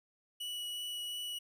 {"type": "tone with vibrato", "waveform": "45% pulse", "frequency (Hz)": 2937, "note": "F#7", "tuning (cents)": -13, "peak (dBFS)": -38, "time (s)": [0.4, 1.39], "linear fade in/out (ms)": 10, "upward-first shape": "triangle", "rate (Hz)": 2.8, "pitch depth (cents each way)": 9, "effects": []}